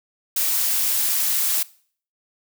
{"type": "noise", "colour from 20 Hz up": "blue", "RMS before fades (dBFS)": -21, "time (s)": [0.36, 1.63], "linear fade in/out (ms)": 5, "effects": ["noise-tail reverb RT60 0.5 s tail -21 dB re dry"]}